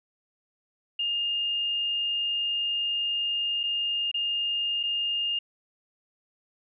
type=tone with dropouts; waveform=sine; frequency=2825 Hz; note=F7; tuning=19 cents sharp; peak=-25 dBFS; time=0.99-5.39 s; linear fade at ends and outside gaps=5 ms; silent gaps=3.633-3.636 / 4.115-4.142 / 4.831-4.835 s; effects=none